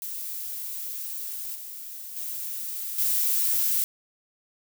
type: noise with level steps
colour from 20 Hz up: violet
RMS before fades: -34 / -39 / -33 / -24 dBFS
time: 0.02-3.84 s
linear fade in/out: 0 ms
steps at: 1.55 / 2.16 / 2.98 s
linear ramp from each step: 5 ms
effects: none